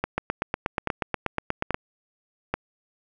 two click trains, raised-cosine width 0.5 ms, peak -9 / -9 dBFS, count 4 / 14, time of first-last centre 0.04-2.54 / 0.18-1.744 s, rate 1.2 / 8.31 Hz, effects none

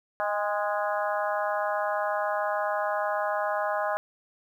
harmonic tone with a mistuned harmonic, 207.7 Hz, G#3, in tune, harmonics 3 / 4 / 5 / 6 / 7 / 8, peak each -29 / -31 / -33 / -35 / -36 / -37 dBFS, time 0.2-3.97 s, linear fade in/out 0 ms, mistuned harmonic 4, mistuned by -30 cents, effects 10-bit

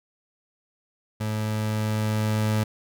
30% pulse tone with level ramp, 107.8 Hz, A2, 35 cents flat, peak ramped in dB -23 to -18 dBFS, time 1.2-2.64 s, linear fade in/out 10 ms, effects none

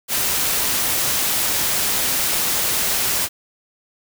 white noise, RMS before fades -20 dBFS, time 0.08-3.29 s, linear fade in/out 50 ms, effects none

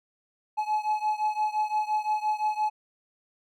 triangle beating tone pair, 851 / 856.8 Hz, G#5 / A5, +42 / -46 cents, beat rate 5.8 Hz, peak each -25 / -27 dBFS, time 0.57-2.7 s, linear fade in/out 20 ms, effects none

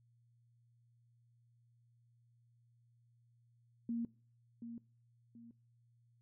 sine tone with echo, 233.1 Hz, A#3, in tune, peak -35 dBFS, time 3.89-4.05 s, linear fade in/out 2 ms, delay 730 ms, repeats 2, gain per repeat -9 dB, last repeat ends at 5.51 s, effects noise-tail reverb RT60 0.4 s tail -22 dB re dry + added 118 Hz sine -68 dBFS peak until 6.21 s

